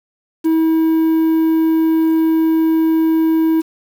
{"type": "tone with quantisation", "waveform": "triangle", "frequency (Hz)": 321.9, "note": "E4", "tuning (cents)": -41, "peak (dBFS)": -9, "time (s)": [0.44, 3.62], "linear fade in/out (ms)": 20, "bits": 6, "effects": []}